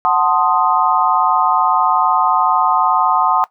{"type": "chord", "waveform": "sine", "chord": "F# diminished seventh", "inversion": "none", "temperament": "equal with one note detuned", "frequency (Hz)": [740, 884.1, 1046.5, 1244.5], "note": ["F#5", "A5", "C6", "Eb6"], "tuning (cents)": [0, 8, 0, 0], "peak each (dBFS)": -17, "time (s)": [0.05, 3.44], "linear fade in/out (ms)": 0, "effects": ["noise-tail reverb RT60 0.1 s tail -17 dB re dry"]}